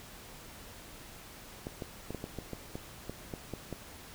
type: clicks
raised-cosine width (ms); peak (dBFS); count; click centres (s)
2; -24; 12; 1.669 / 1.822 / 2.106 / 2.147 / 2.241 / 2.387 / 2.533 / 2.755 / 3.096 / 3.338 / 3.537 / 3.727
effects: pink hiss -50 dBFS RMS until 4.14 s